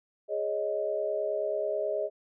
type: chord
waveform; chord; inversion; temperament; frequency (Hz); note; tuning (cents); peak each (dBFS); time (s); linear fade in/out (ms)
sine; Ab suspended fourth; none; just; 415.3 / 553.7 / 623; Ab4 / Db5 / Eb5; 0 / -2 / +2; -33 / -34 / -30; 0.28-2.1; 50
effects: none